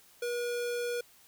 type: tone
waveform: square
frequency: 481.2 Hz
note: B4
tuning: 45 cents flat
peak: -32 dBFS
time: 0.22-1.01 s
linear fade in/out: 5 ms
effects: white hiss -60 dBFS RMS until 1.27 s